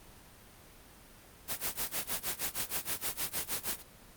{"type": "noise with tremolo", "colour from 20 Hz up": "white", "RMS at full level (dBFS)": -32, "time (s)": [1.47, 3.83], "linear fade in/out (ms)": 50, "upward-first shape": "sine", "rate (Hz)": 6.4, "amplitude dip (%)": 95, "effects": ["pink hiss -55 dBFS RMS until 4.16 s", "Opus 24 kbps"]}